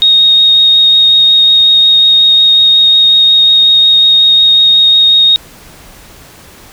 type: tone with vibrato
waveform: sine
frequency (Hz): 3729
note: A#7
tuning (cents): 0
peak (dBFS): -3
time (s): 0.02-5.36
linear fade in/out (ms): 0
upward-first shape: triangle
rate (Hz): 5.5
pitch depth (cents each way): 8
effects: pink hiss -36 dBFS RMS until 6.72 s